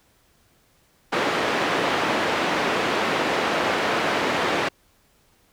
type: band-pass noise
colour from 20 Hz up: pink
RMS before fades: -23 dBFS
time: 1.12-4.69 s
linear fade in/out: 10 ms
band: 310 to 2700 Hz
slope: 12 dB/octave
effects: pink hiss -61 dBFS RMS until 5.52 s